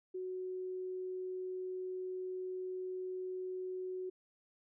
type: tone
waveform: sine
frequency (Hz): 370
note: F#4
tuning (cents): 0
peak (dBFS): -38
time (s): 0.14-4.1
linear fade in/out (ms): 10
effects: none